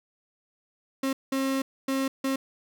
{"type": "tone bursts at uneven times", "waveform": "35% pulse", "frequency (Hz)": 268.5, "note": "C4", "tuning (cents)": 45, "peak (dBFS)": -23, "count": 4, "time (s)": [[1.03, 1.13], [1.32, 1.62], [1.88, 2.08], [2.24, 2.36]], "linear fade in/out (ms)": 5, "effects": []}